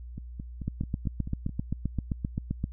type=two click trains; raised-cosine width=5 ms; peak=-24 / -16 dBFS; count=7 / 16; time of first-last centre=0.18-1.493 / 0.68-2.641 s; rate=4.57 / 7.65 Hz; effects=added 60 Hz sine -39 dBFS peak until 2.72 s